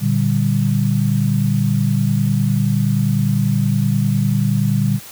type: chord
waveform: sine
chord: G minor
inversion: first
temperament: equal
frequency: 116.54 / 146.83 / 196 Hz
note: Bb2 / D3 / G3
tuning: 0 / 0 / 0 cents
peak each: -18 dBFS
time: 0-5 s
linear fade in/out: 50 ms
effects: white hiss -37 dBFS RMS until 5.11 s

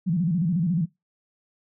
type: tone with vibrato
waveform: sine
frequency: 171.6 Hz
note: F3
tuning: 30 cents flat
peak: -20 dBFS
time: 0.06-0.86 s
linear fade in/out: 20 ms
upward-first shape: square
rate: 14 Hz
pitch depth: 140 cents each way
effects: noise-tail reverb RT60 0.2 s tail -22 dB re dry

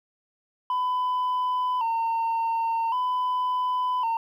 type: tone with vibrato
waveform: sine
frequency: 956 Hz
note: A#5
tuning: 43 cents sharp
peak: -20 dBFS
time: 0.7-4.17 s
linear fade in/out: 2 ms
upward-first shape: square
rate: 0.45 Hz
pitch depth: 81 cents each way
effects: tanh soft clip ceiling -22 dBFS + 10-bit

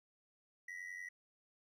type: ring-modulated tone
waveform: triangle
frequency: 1944 Hz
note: B6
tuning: 28 cents flat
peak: -40 dBFS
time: 0.68-1.09 s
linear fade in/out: 5 ms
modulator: 45.4 Hz
effects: none

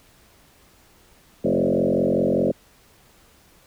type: tone with frequency modulation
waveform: sine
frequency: 381 Hz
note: G4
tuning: 49 cents flat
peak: -17 dBFS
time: 1.44-2.52 s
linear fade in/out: 10 ms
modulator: 45.1 Hz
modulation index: 4.8
effects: pink hiss -55 dBFS RMS until 3.66 s

